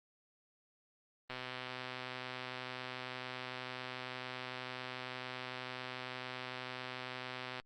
click train, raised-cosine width 0.3 ms, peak -26 dBFS, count 801, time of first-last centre 1.3-7.599 s, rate 127 Hz, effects Opus 24 kbps

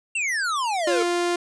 square exponential sweep, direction down, 2794 to 432.1 Hz, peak -23 dBFS, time 0.15-1.03 s, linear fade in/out 5 ms
sawtooth tone, 349.2 Hz, F4, in tune, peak -17 dBFS, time 0.87-1.36 s, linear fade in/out 5 ms
effects resampled to 22050 Hz

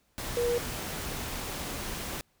sine tone in noise, 479 Hz, A#4, 47 cents sharp, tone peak -25 dBFS, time 0.37-0.58 s, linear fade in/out 0 ms, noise pink, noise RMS -36 dBFS, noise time 0.18-2.21 s, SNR +8 dB, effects pink hiss -70 dBFS RMS until 2.4 s

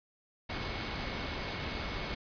sine tone in noise, 2200 Hz, C#7, 14 cents flat, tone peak -47 dBFS, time 0.49-2.15 s, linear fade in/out 10 ms, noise pink, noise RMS -37 dBFS, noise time 0.49-2.15 s, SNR -13 dB, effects resampled to 11025 Hz

